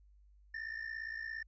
triangle ring-modulated tone, 1795 Hz, A6, 34 cents sharp, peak -35 dBFS, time 0.54-1.43 s, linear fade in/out 2 ms, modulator 28.7 Hz, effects added 50 Hz sine -60 dBFS peak until 1.47 s + resampled to 16000 Hz

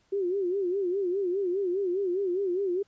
sine tone with vibrato, 375.5 Hz, F#4, 26 cents sharp, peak -25 dBFS, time 0.12-2.83 s, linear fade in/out 10 ms, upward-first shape sine, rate 4.9 Hz, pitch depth 130 cents each way, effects pink hiss -68 dBFS RMS until 2.87 s + resampled to 16000 Hz

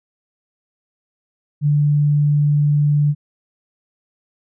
sine tone, 146.83 Hz, D3, in tune, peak -12 dBFS, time 1.61-3.15 s, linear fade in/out 50 ms, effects none

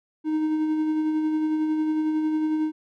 triangle tone with tremolo, 310.6 Hz, D#4, 3 cents flat, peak -18 dBFS, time 0.24-2.72 s, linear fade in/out 50 ms, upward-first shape sine, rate 11 Hz, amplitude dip 30%, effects none

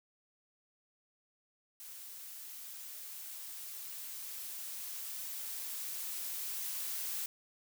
blue noise with level ramp, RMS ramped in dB -49 to -38 dBFS, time 1.8-7.26 s, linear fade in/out 2 ms, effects none

